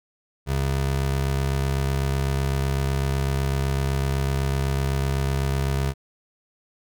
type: tone pair together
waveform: square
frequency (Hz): 67.95 / 135.9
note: C#2 / C#3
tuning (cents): -34 / -34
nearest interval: octave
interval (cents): 1200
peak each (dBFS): -25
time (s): 0.46-5.94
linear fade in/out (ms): 50
effects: none